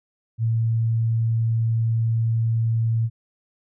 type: tone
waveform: sine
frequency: 113.8 Hz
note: A#2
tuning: 41 cents flat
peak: -18 dBFS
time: 0.38-3.1 s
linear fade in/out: 50 ms
effects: none